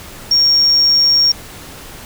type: tone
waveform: sine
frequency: 5550 Hz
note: F8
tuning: 12 cents flat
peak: -7 dBFS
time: 0.31-1.32 s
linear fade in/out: 5 ms
effects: tanh soft clip ceiling -5 dBFS + pink hiss -34 dBFS RMS until 2.05 s